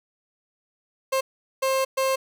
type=tone bursts at uneven times; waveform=30% pulse; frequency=531 Hz; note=C5; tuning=25 cents sharp; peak=-18 dBFS; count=3; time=1.12-1.21 / 1.62-1.85 / 1.97-2.16 s; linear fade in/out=10 ms; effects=none